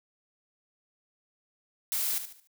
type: noise with echo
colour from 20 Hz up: blue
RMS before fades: -30 dBFS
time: 1.92-2.18 s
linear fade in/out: 0 ms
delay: 73 ms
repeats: 4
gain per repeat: -9 dB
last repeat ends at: 2.472 s
effects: none